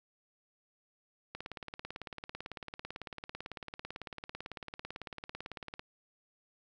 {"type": "click train", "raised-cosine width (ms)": 0.3, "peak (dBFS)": -25, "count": 81, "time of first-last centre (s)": [1.35, 5.794], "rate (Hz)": 18, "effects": []}